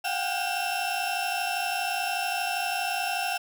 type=tone cluster; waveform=35% pulse; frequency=714 / 767 / 799 / 2697 Hz; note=F5 / G5 / G5 / E7; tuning=+38 / -38 / +33 / +39 cents; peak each=-30 / -31 / -33 / -30 dBFS; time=0.04-3.38 s; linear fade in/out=10 ms; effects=none